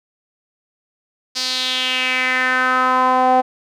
sawtooth tone with band-pass filter sweep, 256 Hz, C4, 38 cents flat, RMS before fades -17 dBFS, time 1.35-3.42 s, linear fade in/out 20 ms, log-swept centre 4900 to 720 Hz, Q 3.8, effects none

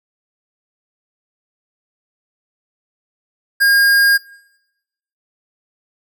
square tone, 1620 Hz, G#6, 43 cents flat, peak -10 dBFS, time 3.6-4.18 s, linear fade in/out 20 ms, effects noise-tail reverb RT60 1.0 s tail -24 dB re dry

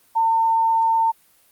sine tone, 904 Hz, A5, 47 cents sharp, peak -15 dBFS, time 0.15-1.12 s, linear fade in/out 20 ms, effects white hiss -57 dBFS RMS until 1.51 s + Opus 32 kbps

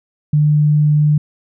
sine tone, 149.7 Hz, D3, 33 cents sharp, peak -9 dBFS, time 0.33-1.18 s, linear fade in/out 5 ms, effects none

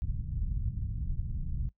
pink low-pass noise, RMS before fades -33 dBFS, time 0.02-1.69 s, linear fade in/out 0 ms, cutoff 140 Hz, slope 24 dB/octave, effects noise-tail reverb RT60 0.1 s tail -18 dB re dry

